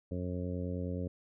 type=harmonic tone; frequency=89.6 Hz; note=F2; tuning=45 cents sharp; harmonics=1 / 2 / 3 / 4 / 5 / 6 / 7; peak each=-37 / -39 / -41 / -49 / -44 / -44 / -56 dBFS; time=0.11-1.08 s; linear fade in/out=5 ms; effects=none